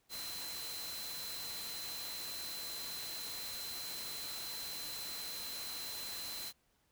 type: tone in noise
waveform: sine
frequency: 4074 Hz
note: C8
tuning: 47 cents flat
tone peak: -44 dBFS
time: 0.09-6.53 s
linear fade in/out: 50 ms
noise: white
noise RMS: -45 dBFS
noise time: 0.09-6.53 s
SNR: -2 dB
effects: pink hiss -75 dBFS RMS until 6.91 s